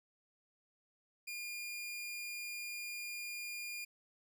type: tone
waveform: sawtooth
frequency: 2417 Hz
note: D7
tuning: 49 cents sharp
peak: -38 dBFS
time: 1.27-3.85 s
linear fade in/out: 10 ms
effects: none